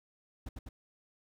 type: noise with echo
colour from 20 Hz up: brown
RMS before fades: -40 dBFS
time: 0.46-0.49 s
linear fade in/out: 5 ms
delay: 100 ms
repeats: 2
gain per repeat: -2 dB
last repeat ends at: 0.69 s
effects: none